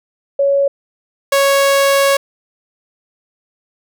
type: tone pair in turn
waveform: sine / sawtooth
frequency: 558 / 553.8 Hz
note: C#5 / C#5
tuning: +11 / -2 cents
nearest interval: unison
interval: 13 cents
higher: first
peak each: -10 / -6 dBFS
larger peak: second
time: 0.39-0.68 / 1.32-2.17 s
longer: second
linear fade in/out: 5 ms
effects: none